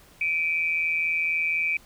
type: tone pair together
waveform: sine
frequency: 2327 / 2491 Hz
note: D7 / D#7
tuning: -17 / +1 cents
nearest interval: minor second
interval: 118 cents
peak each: -24 / -27 dBFS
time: 0.21-1.77 s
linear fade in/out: 2 ms
effects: pink hiss -54 dBFS RMS until 1.85 s